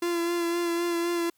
45% pulse tone with vibrato, 342.7 Hz, F4, 33 cents flat, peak -25 dBFS, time 0.02-1.3 s, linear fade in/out 5 ms, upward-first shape sine, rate 3.9 Hz, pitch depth 22 cents each way, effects white hiss -70 dBFS RMS until 1.37 s

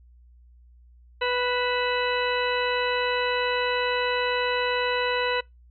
harmonic tone with a mistuned harmonic, 493.9 Hz, B4, in tune, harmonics 1 / 2 / 3 / 4 / 5 / 6 / 8, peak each -26 / -29 / -31 / -32 / -33 / -34 / -35 dBFS, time 1.21-5.41 s, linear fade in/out 10 ms, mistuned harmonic 5, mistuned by +82 cents, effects noise-tail reverb RT60 0.2 s tail -26 dB re dry + added 60 Hz sine -50 dBFS peak until 5.7 s

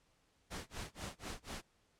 pink noise with tremolo, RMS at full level -43 dBFS, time 0.5-1.62 s, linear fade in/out 20 ms, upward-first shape sine, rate 4.1 Hz, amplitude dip 100%, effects pink hiss -74 dBFS RMS until 1.99 s + low-pass 9000 Hz 12 dB/octave

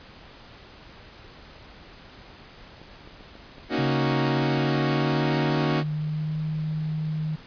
clicks, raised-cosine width 2 ms, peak -32 dBFS, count 9, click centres 2.816 / 3.075 / 3.208 / 3.354 / 3.582 / 3.906 / 4.42 / 5.132 / 5.577 s
sawtooth chord, D# minor seventh, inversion second, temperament equal, 233.1 / 277.2 / 311.1 / 370 Hz, A#3 / C#4 / D#4 / F#4, 0 / 0 / 0 / 0 cents, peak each -25 dBFS, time 3.69-5.84 s, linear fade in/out 50 ms
sine tone with pitch glide, 138.59 to 155.56 Hz, C#3 to D#3, 0 to 0 cents, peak -25 dBFS, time 3.78-7.36 s, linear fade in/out 10 ms, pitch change +200 cents, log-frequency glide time 4.17-6.39 s
effects pink hiss -47 dBFS RMS until 7.46 s + resampled to 11025 Hz

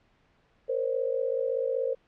sine tone cluster, 465.9 / 522 / 567 Hz, A#4 / C5 / C#5, -1 / -4 / +39 cents, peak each -30 / -28 / -36 dBFS, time 0.68-1.95 s, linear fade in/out 20 ms, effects pink hiss -66 dBFS RMS until 2.07 s + low-pass 3000 Hz 12 dB/octave

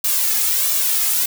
blue noise with flanger, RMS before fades -18 dBFS, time 0.04-1.26 s, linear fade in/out 5 ms, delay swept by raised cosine 1.7 to 2.38 ms, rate 1.5 Hz, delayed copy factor +0.75, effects none

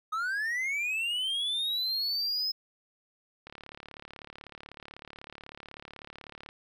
triangle linear sweep, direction up, 1244.5 to 5150 Hz, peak -27 dBFS, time 0.12-2.52 s, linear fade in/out 10 ms
click train, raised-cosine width 0.3 ms, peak -28 dBFS, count 110, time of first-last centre 3.47-6.489 s, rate 36.1 Hz
effects none

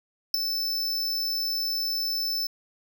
square tone with ADSR envelope, 5280 Hz, E8, 2 cents sharp, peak -14 dBFS, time 0.34-2.47 s, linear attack 5 ms, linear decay 4 ms, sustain -12 dB, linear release 4 ms, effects none

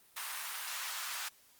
pink high-pass noise, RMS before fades -40 dBFS, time 0.16-1.29 s, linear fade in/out 10 ms, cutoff 1000 Hz, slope 24 dB/octave, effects white hiss -64 dBFS RMS until 1.59 s + Opus 32 kbps

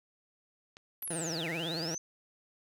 clicks, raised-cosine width 0.2 ms, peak -32 dBFS, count 5, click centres 0.769 / 1.026 / 1.077 / 1.335 / 1.596 s
sine linear two-way sweep, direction down then up, 11890 to 1798 to 6270 Hz, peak -36 dBFS, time 1.02-1.98 s, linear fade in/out 2 ms, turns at 1.49 s
15% pulse tone with vibrato, 164.81 Hz, E3, in tune, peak -29 dBFS, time 1.1-1.95 s, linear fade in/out 5 ms, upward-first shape sine, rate 18 Hz, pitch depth 92 cents each way
effects none

